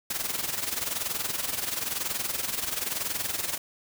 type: noise with amplitude modulation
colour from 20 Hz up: white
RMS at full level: -28 dBFS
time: 0.1-3.58 s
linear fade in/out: 5 ms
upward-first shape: sine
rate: 21 Hz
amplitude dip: 70%
effects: none